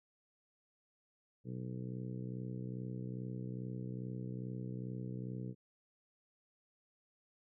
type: harmonic tone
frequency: 62.4 Hz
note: B1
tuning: 19 cents sharp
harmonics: 2 / 3 / 4 / 5 / 6 / 7 / 8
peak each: -42 / -45 / -52 / -51 / -57 / -53 / -59 dBFS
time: 1.44-5.55 s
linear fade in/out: 50 ms
effects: none